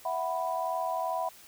sine chord, E suspended second, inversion none, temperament just, 659.3 / 741.7 / 988.9 Hz, E5 / F#5 / B5, 0 / +4 / +2 cents, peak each -33 dBFS, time 0.05-1.29 s, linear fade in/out 5 ms, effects white hiss -53 dBFS RMS until 1.47 s

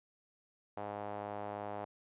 sawtooth tone with band-pass filter, 103.2 Hz, G#2, 10 cents flat, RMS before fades -42 dBFS, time 0.77-1.85 s, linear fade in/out 5 ms, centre 730 Hz, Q 2.3, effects resampled to 8000 Hz

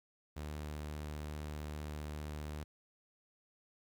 sawtooth tone, 75.2 Hz, D2, 42 cents sharp, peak -37 dBFS, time 0.36-2.64 s, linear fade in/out 10 ms, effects 12-bit

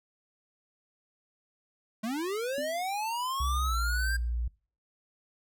square linear sweep, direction up, 208 to 1610 Hz, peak -31 dBFS, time 2.03-4.17 s, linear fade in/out 10 ms
sine tone with exponential decay, 261.6 Hz, C4, in tune, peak -34 dBFS, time 2.58-2.92 s, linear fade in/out 1 ms, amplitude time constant 72 ms
sine tone with pitch glide, 65.41 to 58.95 Hz, C2 to A#1, 0 to +20 cents, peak -28 dBFS, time 3.4-4.48 s, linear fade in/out 5 ms, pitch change -180 cents, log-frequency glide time 3.66-3.72 s
effects noise-tail reverb RT60 0.4 s tail -23 dB re dry

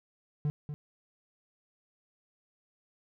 triangle tone with echo, 148.3 Hz, D3, 17 cents sharp, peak -25 dBFS, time 0.45-0.5 s, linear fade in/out 0 ms, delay 240 ms, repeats 1, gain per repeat -8 dB, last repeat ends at 0.74 s, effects none

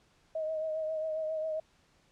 sine tone with vibrato, 630 Hz, D#5, 21 cents sharp, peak -31 dBFS, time 0.35-1.6 s, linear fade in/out 5 ms, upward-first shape triangle, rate 7.4 Hz, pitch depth 38 cents each way, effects pink hiss -67 dBFS RMS until 2.11 s + low-pass 7000 Hz 12 dB/octave

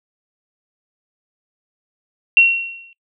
sine tone with exponential decay, 2733 Hz, F7, 38 cents flat, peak -4 dBFS, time 2.37-2.93 s, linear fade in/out 1 ms, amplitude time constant 120 ms, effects noise-tail reverb RT60 0.1 s tail -22 dB re dry

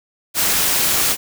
white noise, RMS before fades -17 dBFS, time 0.34-1.17 s, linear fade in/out 50 ms, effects none

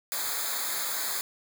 white noise with comb filter, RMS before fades -31 dBFS, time 0.12-1.21 s, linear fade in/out 0 ms, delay 0.35 ms, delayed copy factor -1, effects none

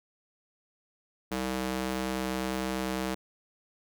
square tone with high-pass filter, 64.4 Hz, C2, 27 cents flat, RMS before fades -32 dBFS, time 1.31-3.15 s, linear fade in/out 10 ms, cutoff 220 Hz, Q 0.81, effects none

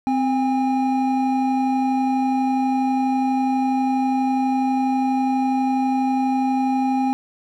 triangle tone pair together, 259.6 / 811 Hz, C4 / G#5, -13 / -41 cents, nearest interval octave + minor sixth, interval 1972 cents, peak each -17 / -20 dBFS, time 0.07-7.13 s, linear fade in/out 0 ms, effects none

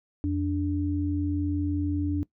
sine tone pair together, 86.81 / 292 Hz, F2 / D4, -10 / -10 cents, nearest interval octave + major sixth, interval 2100 cents, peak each -28 / -26 dBFS, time 0.24-2.23 s, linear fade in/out 0 ms, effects noise-tail reverb RT60 0.1 s tail -20 dB re dry

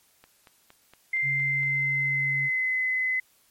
click train, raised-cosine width 0.3 ms, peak -33 dBFS, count 7, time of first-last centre 0.24-1.632 s, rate 4.31 Hz
sine tone with pitch glide, 2090 to 2031 Hz, C7 to B6, -2 to +48 cents, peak -23 dBFS, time 1.13-3.2 s, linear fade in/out 5 ms, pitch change -50 cents, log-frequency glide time 1.32-2.83 s
sine tone, 138.59 Hz, C#3, in tune, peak -32 dBFS, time 1.22-2.5 s, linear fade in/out 50 ms
effects white hiss -63 dBFS RMS until 3.5 s + MP3 64 kbps

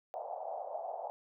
white band-pass noise, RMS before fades -41 dBFS, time 0.14-1.1 s, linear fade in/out 0 ms, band 580 to 770 Hz, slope 48 dB/octave, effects none

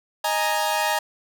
sawtooth chord, D# suspended fourth, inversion none, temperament equal, 622.3 / 830.6 / 932.3 Hz, D#5 / G#5 / A#5, 0 / 0 / 0 cents, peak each -23 / -21 / -21 dBFS, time 0.24-0.99 s, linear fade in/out 5 ms, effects none

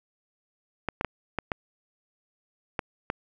clicks, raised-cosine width 0.5 ms, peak -12 dBFS, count 7, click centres 0.887 / 1.011 / 1.047 / 1.387 / 1.518 / 2.792 / 3.101 s, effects none

